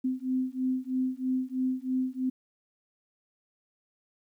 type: beating tone pair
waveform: sine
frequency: 256.3 / 259.4 Hz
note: C4 / C4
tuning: -36 / -15 cents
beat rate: 3.1 Hz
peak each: -30 / -30 dBFS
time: 0.04-2.3 s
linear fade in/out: 10 ms
effects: 11-bit